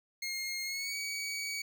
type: tone with pitch glide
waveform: 20% pulse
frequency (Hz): 2138 to 2263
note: C7 to C#7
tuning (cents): +37 to +35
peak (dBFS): -30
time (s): 0.22-1.62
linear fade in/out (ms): 5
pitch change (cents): +98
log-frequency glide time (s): 0.64-0.95
effects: none